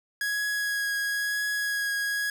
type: tone with vibrato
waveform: 45% pulse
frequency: 1661.2 Hz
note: G#6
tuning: in tune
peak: -26 dBFS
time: 0.21-2.3 s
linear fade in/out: 2 ms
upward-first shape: triangle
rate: 1 Hz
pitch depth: 14 cents each way
effects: none